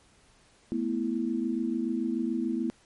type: chord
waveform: sine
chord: A suspended second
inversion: none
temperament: equal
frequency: 220 / 246.9 / 329.6 Hz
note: A3 / B3 / E4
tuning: 0 / 0 / 0 cents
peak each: -32 / -30 / -31 dBFS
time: 0.72-2.7 s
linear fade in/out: 0 ms
effects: pink hiss -61 dBFS RMS until 2.85 s + MP3 48 kbps